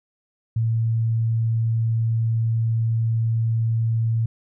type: tone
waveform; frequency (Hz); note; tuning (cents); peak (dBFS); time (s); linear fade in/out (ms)
sine; 113.6; A#2; -44; -18; 0.56-4.26; 5
effects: none